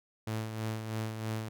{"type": "tone with tremolo", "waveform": "sawtooth", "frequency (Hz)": 110.1, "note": "A2", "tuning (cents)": 2, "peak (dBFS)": -28, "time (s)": [0.27, 1.49], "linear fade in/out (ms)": 5, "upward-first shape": "sine", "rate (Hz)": 3.1, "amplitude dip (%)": 50, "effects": []}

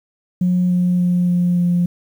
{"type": "tone with pitch steps", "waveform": "sine", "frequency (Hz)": [180, 178.86, 177.73, 176.6, 175.48], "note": ["F#3", "F3", "F3", "F3", "F3"], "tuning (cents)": [-47, 42, 31, 20, 9], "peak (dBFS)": -12, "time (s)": [0.41, 1.86], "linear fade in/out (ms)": 5, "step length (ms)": 290, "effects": ["tanh soft clip ceiling -9 dBFS", "8-bit"]}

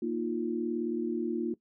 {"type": "chord", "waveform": "sine", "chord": "Bb suspended fourth", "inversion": "none", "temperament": "just", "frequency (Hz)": [233.1, 310.8, 349.6], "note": ["Bb3", "Eb4", "F4"], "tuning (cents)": [0, -2, 2], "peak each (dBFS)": [-33, -35, -32], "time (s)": [0.02, 1.54], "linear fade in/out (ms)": 5, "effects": ["noise-tail reverb RT60 0.1 s tail -19 dB re dry"]}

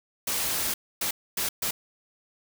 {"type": "noise bursts at uneven times", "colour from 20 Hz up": "white", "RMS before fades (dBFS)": -28, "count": 4, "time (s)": [[0.27, 0.74], [1.01, 1.11], [1.37, 1.49], [1.62, 1.71]], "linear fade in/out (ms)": 5, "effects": []}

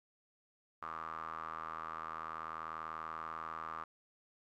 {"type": "tone with band-pass filter", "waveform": "sawtooth", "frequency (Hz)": 80.4, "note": "E2", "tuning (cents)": -43, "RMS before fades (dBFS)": -44, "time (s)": [0.82, 3.84], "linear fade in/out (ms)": 5, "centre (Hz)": 1200, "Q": 8.7, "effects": []}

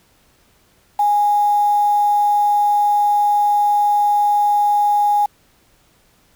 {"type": "tone with quantisation", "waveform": "sine", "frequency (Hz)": 826, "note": "G#5", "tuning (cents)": -10, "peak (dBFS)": -12, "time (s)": [0.99, 5.26], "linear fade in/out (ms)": 5, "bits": 6, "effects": ["pink hiss -56 dBFS RMS until 6.35 s"]}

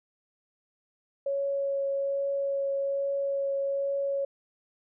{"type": "tone with vibrato", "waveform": "sine", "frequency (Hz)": 554.4, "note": "C#5", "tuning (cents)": 0, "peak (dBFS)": -26, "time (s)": [1.26, 4.25], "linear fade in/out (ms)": 5, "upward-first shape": "triangle", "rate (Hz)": 1.2, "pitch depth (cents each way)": 9, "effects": []}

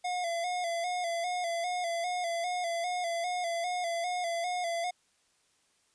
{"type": "tone with vibrato", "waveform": "square", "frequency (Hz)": 699, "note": "F5", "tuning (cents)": 1, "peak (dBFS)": -31, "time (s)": [0.04, 4.91], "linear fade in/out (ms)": 10, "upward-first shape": "square", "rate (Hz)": 2.5, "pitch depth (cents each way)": 54, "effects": ["white hiss -70 dBFS RMS until 5.94 s", "resampled to 22050 Hz"]}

